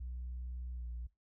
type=tone with pitch glide; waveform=sine; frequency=61.6 to 59.26 Hz; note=B1 to A#1; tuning=-4 to +29 cents; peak=-38 dBFS; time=0-1.07 s; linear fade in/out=10 ms; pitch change=-67 cents; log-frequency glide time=0.74-0.87 s; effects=noise-tail reverb RT60 0.2 s tail -21 dB re dry + tanh soft clip ceiling -37 dBFS